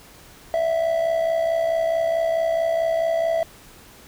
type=tone with amplitude modulation; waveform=triangle; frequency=659.3 Hz; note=E5; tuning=in tune; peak=-14 dBFS; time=0.54-3.43 s; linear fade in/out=0 ms; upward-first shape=sine; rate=64.6 Hz; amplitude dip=60%; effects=pink hiss -47 dBFS RMS until 4.07 s